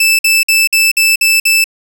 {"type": "tone bursts", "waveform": "sawtooth", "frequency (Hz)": 2637, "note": "E7", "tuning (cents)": 0, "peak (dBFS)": -4, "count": 7, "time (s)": [0, 1.642], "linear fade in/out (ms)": 5, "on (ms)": 190, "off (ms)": 52, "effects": []}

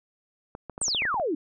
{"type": "clicks", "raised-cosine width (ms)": 1, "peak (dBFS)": -23, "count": 10, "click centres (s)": [0.551, 0.697, 0.779, 0.816, 0.882, 0.948, 1.021, 1.053, 1.143, 1.198]}
{"type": "exponential sweep", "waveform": "sine", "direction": "down", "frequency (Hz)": [8870, 277.2], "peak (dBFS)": -24, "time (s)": [0.81, 1.35], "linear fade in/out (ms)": 5}
{"effects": []}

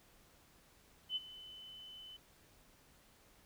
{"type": "tone with ADSR envelope", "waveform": "sine", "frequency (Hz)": 3025, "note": "F#7", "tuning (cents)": 38, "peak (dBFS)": -33, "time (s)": [1.09, 2.17], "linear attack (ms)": 69, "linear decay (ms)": 28, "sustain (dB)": -17, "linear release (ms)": 9, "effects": ["pink hiss -66 dBFS RMS until 3.45 s"]}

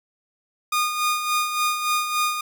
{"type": "tone with tremolo", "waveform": "sawtooth", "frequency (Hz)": 1224, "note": "D#6", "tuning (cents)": -29, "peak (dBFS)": -15, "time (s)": [0.72, 2.41], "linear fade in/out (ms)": 5, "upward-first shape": "sine", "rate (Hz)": 3.5, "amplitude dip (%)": 55, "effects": []}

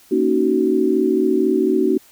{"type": "chord", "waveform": "sine", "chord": "D# minor seventh", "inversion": "second", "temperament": "equal with one note detuned", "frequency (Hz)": [233.1, 277.2, 311.1, 375.2], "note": ["A#3", "C#4", "D#4", "F#4"], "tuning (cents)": [0, 0, 0, 24], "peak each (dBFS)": [-22, -21, -20, -17], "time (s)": [0.11, 1.98], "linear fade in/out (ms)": 10, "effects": ["white hiss -50 dBFS RMS until 2.11 s"]}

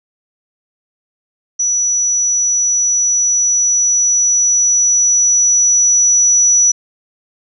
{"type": "tone with level ramp", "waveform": "sine", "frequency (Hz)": 5900, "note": "F#8", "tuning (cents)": -6, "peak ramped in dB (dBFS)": [-12, -7], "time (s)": [1.59, 6.72], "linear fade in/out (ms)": 10, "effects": []}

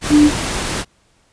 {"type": "tone in noise", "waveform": "sine", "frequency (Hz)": 296.9, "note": "D4", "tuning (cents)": 19, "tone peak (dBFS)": -6, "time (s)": [0.09, 0.31], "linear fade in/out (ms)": 50, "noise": "pink", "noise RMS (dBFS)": -21, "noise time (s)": [0.01, 0.85], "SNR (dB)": 12, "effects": ["pink hiss -57 dBFS RMS until 1.32 s", "resampled to 22050 Hz"]}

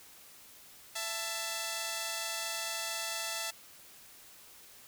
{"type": "tone pair together", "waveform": "5% pulse", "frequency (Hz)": [666.1, 880], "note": ["E5", "A5"], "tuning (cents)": [18, 0], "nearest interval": "perfect fourth", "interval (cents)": 482, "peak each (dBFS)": -26, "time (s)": [0.95, 3.51], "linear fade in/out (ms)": 10, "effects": ["white hiss -55 dBFS RMS until 4.87 s"]}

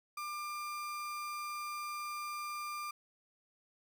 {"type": "tone", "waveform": "35% pulse", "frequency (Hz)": 1194, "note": "D6", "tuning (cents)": 28, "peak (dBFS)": -37, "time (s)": [0.17, 2.91], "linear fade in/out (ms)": 5, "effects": []}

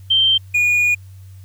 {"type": "tone pair in turn", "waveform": ["sine", "triangle"], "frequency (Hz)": [3136, 2445], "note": ["G7", "D#7"], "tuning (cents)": [0, -31], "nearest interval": "major third", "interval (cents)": 431, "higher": "first", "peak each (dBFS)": -11, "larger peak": "neither", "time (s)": [[0.1, 0.38], [0.54, 0.95]], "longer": "second", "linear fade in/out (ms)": 10, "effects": ["added 95 Hz sine -36 dBFS peak until 1.44 s", "white hiss -56 dBFS RMS until 1.44 s"]}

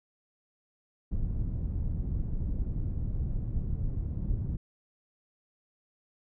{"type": "low-pass noise", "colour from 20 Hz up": "pink", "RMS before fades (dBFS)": -31, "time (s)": [1.11, 4.57], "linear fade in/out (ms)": 10, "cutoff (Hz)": 130, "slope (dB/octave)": 12, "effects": []}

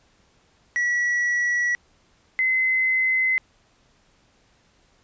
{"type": "tone pair in turn", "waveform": ["triangle", "sine"], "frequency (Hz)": [1937, 2048], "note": ["B6", "C7"], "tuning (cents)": [-34, -38], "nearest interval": "minor second", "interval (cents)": 96, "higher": "second", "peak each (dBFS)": -18, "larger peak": "neither", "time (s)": [[0.76, 1.75], [2.39, 3.38]], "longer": "neither", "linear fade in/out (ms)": 0, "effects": ["pink hiss -61 dBFS RMS until 5.03 s", "resampled to 16000 Hz"]}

